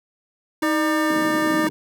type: tone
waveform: square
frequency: 314.6 Hz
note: D#4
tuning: 19 cents sharp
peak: -21 dBFS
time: 0.62-1.69 s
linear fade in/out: 5 ms
type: harmonic tone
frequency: 601 Hz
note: D5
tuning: 40 cents sharp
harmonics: 1 / 2 / 3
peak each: -26 / -26 / -26 dBFS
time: 0.63-1.67 s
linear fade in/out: 0 ms
type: band-pass noise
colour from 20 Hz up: pink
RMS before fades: -30 dBFS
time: 1.1-1.7 s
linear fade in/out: 0 ms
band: 200 to 340 Hz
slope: 24 dB/octave
effects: none